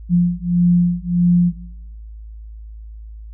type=beating tone pair; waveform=sine; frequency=174.61 / 176.21 Hz; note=F3 / F3; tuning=0 / +16 cents; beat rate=1.6 Hz; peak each=-15 dBFS; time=0.09-1.53 s; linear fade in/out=50 ms; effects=noise-tail reverb RT60 0.8 s tail -19 dB re dry + added 54 Hz sine -32 dBFS peak until 3.33 s